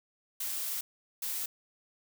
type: noise bursts at uneven times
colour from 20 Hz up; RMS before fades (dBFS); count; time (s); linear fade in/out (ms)
blue; -35; 2; 0.4-0.81 / 1.22-1.46; 5
effects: none